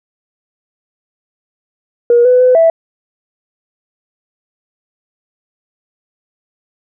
sine tone with pitch steps, 476.7 / 500 / 505 / 658 Hz, A#4 / B4 / B4 / E5, +39 / +21 / +39 / -3 cents, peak -4 dBFS, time 2.1-2.7 s, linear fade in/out 2 ms, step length 150 ms, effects tanh soft clip ceiling 0 dBFS

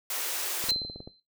white high-pass noise, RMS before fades -32 dBFS, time 0.1-0.71 s, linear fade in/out 2 ms, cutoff 320 Hz, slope 48 dB/octave
clicks, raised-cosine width 2 ms, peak -28 dBFS, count 10, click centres 0.64 / 0.687 / 0.719 / 0.761 / 0.818 / 0.85 / 0.899 / 0.96 / 1.004 / 1.075 s
sine tone with exponential decay, 4092 Hz, C8, 39 cents flat, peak -21 dBFS, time 0.69-1.2 s, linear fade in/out 2 ms, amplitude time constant 110 ms
effects noise-tail reverb RT60 0.2 s tail -18 dB re dry

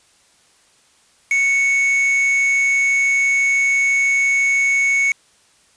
triangle tone with quantisation, 2217 Hz, C#7, in tune, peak -12 dBFS, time 1.31-5.12 s, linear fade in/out 2 ms, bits 4, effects white hiss -55 dBFS RMS until 5.76 s + resampled to 22050 Hz

